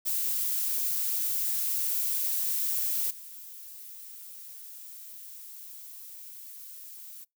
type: noise with level steps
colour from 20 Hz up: violet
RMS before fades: -29 / -45 dBFS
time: 0.05-7.25 s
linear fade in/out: 20 ms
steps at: 3.1 s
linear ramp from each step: 10 ms
effects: noise-tail reverb RT60 0.2 s tail -26 dB re dry